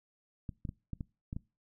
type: clicks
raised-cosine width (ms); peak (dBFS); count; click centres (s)
5; -26; 7; 0.492 / 0.652 / 0.691 / 0.933 / 1.008 / 1.329 / 1.365
effects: noise-tail reverb RT60 0.3 s tail -23 dB re dry